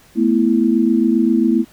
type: chord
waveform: sine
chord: A suspended second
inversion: none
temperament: just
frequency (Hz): 220 / 247.5 / 330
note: A3 / B3 / E4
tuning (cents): 0 / +4 / +2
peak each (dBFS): -16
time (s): 0.15-1.65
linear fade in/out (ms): 50
effects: pink hiss -49 dBFS RMS until 1.72 s